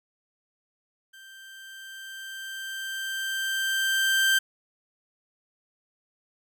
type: tone with level ramp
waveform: 30% pulse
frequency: 1568 Hz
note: G6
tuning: in tune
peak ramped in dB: -44 to -16 dBFS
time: 1.13-4.39 s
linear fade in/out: 10 ms
effects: none